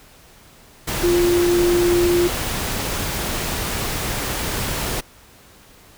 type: tone in noise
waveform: sine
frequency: 349.2 Hz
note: F4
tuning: in tune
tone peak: -14 dBFS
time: 1.03-2.28 s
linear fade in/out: 10 ms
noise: pink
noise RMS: -24 dBFS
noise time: 0.87-5.01 s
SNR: +7 dB
effects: pink hiss -48 dBFS RMS until 5.97 s